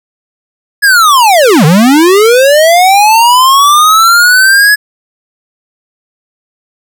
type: linear two-way sweep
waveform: square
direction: down then up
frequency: 1701 to 142.8 to 1701 Hz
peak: -3 dBFS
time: 0.82-4.76 s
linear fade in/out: 20 ms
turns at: 1.65 s
effects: none